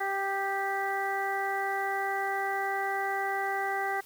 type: harmonic tone with a mistuned harmonic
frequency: 392.1 Hz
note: G4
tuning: in tune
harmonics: 1 / 2 / 3 / 4 / 5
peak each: -36 / -31 / -39 / -36 / -35 dBFS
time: 0-4.01 s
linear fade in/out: 10 ms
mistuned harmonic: 3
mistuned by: +15 cents
effects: white hiss -54 dBFS RMS until 4.05 s